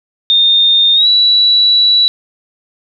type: tone with pitch glide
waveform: sine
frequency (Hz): 3648 to 3932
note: A#7 to B7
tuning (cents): -38 to -8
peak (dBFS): -6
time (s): 0.3-2.08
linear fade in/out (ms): 0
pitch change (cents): +130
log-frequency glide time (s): 0.94-1.07
effects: none